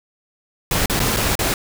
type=noise with dropouts; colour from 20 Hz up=pink; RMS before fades=-19 dBFS; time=0.71-1.54 s; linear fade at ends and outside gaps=2 ms; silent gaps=0.859-0.897 / 0.994-1.001 / 1.164-1.168 / 1.354-1.391 s; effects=none